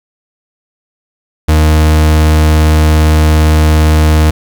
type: tone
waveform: 40% pulse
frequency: 77.5 Hz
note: D#2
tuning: 6 cents flat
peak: -4 dBFS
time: 1.48-4.31 s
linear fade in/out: 10 ms
effects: 7-bit